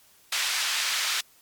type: band-pass noise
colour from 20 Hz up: white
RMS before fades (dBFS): -27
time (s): 0.32-1.21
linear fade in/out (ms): 5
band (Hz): 1400 to 4900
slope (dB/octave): 12
effects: white hiss -58 dBFS RMS until 1.41 s + MP3 96 kbps